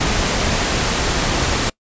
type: noise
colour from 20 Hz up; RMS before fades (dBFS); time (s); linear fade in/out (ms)
pink; -18; 0-1.7; 10
effects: noise-tail reverb RT60 0.1 s tail -24 dB re dry + resampled to 16000 Hz